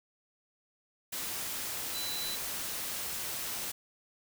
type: tone in noise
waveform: sine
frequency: 3994 Hz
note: B7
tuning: 19 cents sharp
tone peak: -37 dBFS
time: 1.94-2.36 s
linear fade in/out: 10 ms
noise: white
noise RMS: -37 dBFS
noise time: 1.12-3.72 s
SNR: -3 dB
effects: none